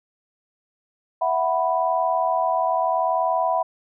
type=chord; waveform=sine; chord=E suspended second; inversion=none; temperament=equal; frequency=659.3 / 740 / 987.8 Hz; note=E5 / F#5 / B5; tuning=0 / 0 / 0 cents; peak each=-23 dBFS; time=1.21-3.63 s; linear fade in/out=10 ms; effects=none